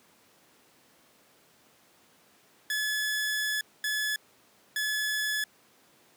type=tone bursts at uneven times; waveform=sawtooth; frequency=1712 Hz; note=A6; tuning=48 cents flat; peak=-24 dBFS; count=3; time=2.7-3.61 / 3.84-4.16 / 4.76-5.44 s; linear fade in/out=2 ms; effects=pink hiss -61 dBFS RMS until 6.16 s + high-pass 200 Hz 12 dB/octave